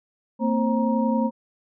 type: tone cluster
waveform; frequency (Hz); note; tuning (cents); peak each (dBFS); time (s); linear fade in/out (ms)
sine; 227.9 / 259.1 / 532 / 941; A#3 / C4 / C5 / A#5; -39 / -17 / +29 / +16; -21 / -27 / -27 / -28; 0.39-1.31; 50
effects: none